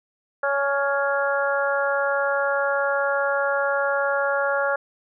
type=harmonic tone with a mistuned harmonic; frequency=279.7 Hz; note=C#4; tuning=16 cents sharp; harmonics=2 / 3 / 4 / 5 / 6; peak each=-23 / -29 / -30 / -25 / -29 dBFS; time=0.43-4.76 s; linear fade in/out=5 ms; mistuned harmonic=6; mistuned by=-16 cents; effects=none